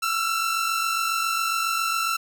sawtooth tone pair together, 1330 / 1377.3 Hz, E6 / F6, +15 / -24 cents, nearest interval minor second, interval 61 cents, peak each -20 / -25 dBFS, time 0.02-2.17 s, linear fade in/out 10 ms, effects none

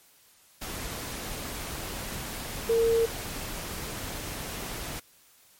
sine tone in noise, 458.1 Hz, A#4, 30 cents flat, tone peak -20 dBFS, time 2.69-3.06 s, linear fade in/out 10 ms, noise pink, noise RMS -36 dBFS, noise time 0.61-5 s, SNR +13 dB, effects white hiss -59 dBFS RMS until 5.59 s + MP3 64 kbps

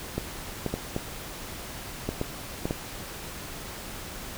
clicks, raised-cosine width 2 ms, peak -14 dBFS, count 8, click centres 0.18 / 0.663 / 0.74 / 0.964 / 2.09 / 2.214 / 2.655 / 2.709 s, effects pink hiss -39 dBFS RMS until 4.37 s

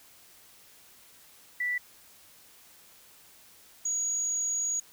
sine tone pair in turn, 1968 / 6729 Hz, B6 / G#8, -7 / +22 cents, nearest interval octave + major sixth, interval 2129 cents, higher second, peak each -27 dBFS, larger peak neither, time 1.6-1.78 / 3.85-4.8 s, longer second, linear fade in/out 5 ms, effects white hiss -56 dBFS RMS until 4.92 s

